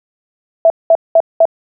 sine tone bursts, 659.3 Hz, E5, in tune, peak -4 dBFS, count 4, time 0.65-1.454 s, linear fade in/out 2 ms, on 51 ms, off 200 ms, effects none

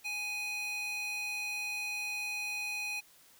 square tone with high-pass filter, 830.6 Hz, G#5, in tune, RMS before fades -37 dBFS, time 0.04-3.01 s, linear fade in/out 20 ms, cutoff 2200 Hz, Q 2.8, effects white hiss -61 dBFS RMS until 3.39 s

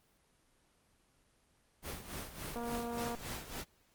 pink noise with tremolo, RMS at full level -41 dBFS, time 1.82-3.65 s, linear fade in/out 50 ms, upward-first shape sine, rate 3.5 Hz, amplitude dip 70%
click train, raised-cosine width 1 ms, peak -28 dBFS, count 140, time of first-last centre 2.56-3.149 s, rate 236 Hz
effects pink hiss -71 dBFS RMS until 3.94 s + Opus 24 kbps

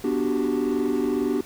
triangle chord, G major seventh, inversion first, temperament equal, 246.9 / 293.7 / 370 / 392 Hz, B3 / D4 / F#4 / G4, 0 / 0 / 0 / 0 cents, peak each -24 / -23 / -25 / -24 dBFS, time 0.04-1.41 s, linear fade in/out 5 ms, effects tanh soft clip ceiling -14 dBFS + pink hiss -45 dBFS RMS until 1.45 s

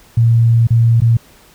sine tone with dropouts, 115.8 Hz, A#2, 11 cents flat, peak -7 dBFS, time 0.17-1.17 s, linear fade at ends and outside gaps 5 ms, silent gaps 0.671-0.705 / 1.004-1.018 s, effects pink hiss -46 dBFS RMS until 1.54 s

